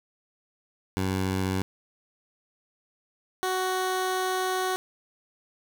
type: tone pair in turn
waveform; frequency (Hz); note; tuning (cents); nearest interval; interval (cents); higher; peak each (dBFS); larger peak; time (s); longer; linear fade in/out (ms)
15% pulse; 94.5 / 372.2; F#2 / F#4; +37 / +10; 2 octaves; 2373; second; -19; neither; 0.97-1.62 / 3.43-4.76; second; 0
effects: none